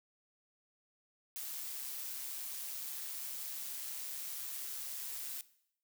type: noise with amplitude modulation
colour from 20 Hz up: blue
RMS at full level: -41 dBFS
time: 1.36-5.41 s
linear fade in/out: 0 ms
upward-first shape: sine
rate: 135 Hz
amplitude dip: 35%
effects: noise-tail reverb RT60 0.7 s tail -18 dB re dry